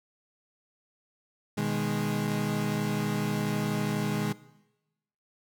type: chord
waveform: 35% pulse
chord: G# minor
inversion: first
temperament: equal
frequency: 123.47 / 155.56 / 207.7 Hz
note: B2 / D#3 / G#3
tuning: 0 / 0 / 0 cents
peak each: -33 / -30 / -28 dBFS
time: 1.57-4.33 s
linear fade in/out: 10 ms
effects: noise-tail reverb RT60 1.0 s tail -19 dB re dry